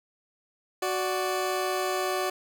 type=tone pair together; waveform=20% pulse; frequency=370.4 / 586.3 Hz; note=F#4 / D5; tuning=+2 / -3 cents; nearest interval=minor sixth; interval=795 cents; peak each=-23 / -26 dBFS; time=0.82-2.3 s; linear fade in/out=5 ms; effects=none